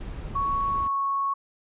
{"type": "noise", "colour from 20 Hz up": "brown", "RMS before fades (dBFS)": -35, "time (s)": [0, 0.88], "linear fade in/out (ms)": 10}
{"type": "tone with pitch glide", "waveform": "sine", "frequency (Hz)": [1113, 1104.7], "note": ["C#6", "C#6"], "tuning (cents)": [7, -6], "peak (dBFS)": -23, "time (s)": [0.35, 1.34], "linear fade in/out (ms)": 10, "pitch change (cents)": -13, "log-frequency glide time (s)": [0.63, 0.91]}
{"effects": ["resampled to 8000 Hz"]}